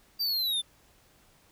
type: linear sweep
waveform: square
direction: down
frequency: 4732 to 3500 Hz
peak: -27 dBFS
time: 0.19-0.62 s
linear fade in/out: 20 ms
effects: pink hiss -62 dBFS RMS until 1.51 s